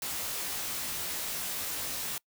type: noise with comb filter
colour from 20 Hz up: white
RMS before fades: -35 dBFS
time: 0.02-2.18 s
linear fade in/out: 2 ms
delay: 19 ms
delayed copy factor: -1
effects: noise-tail reverb RT60 0.1 s tail -25 dB re dry